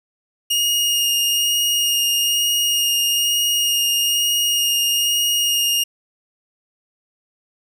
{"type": "tone with vibrato", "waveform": "sawtooth", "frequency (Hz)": 2852, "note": "F7", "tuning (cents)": 36, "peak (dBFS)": -13, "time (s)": [0.5, 5.84], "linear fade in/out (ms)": 10, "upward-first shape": "sine", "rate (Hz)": 1.1, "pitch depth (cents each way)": 10, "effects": []}